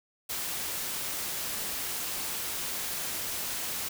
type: noise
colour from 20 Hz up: white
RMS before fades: -34 dBFS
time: 0.29-3.89 s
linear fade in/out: 10 ms
effects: none